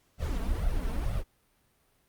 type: noise with flanger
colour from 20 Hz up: brown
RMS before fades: -29 dBFS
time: 0.18-1.24 s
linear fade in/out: 50 ms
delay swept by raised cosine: 1.4 to 4.5 ms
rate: 2.1 Hz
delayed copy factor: +0.9
effects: pink hiss -69 dBFS RMS until 2.08 s + Opus 48 kbps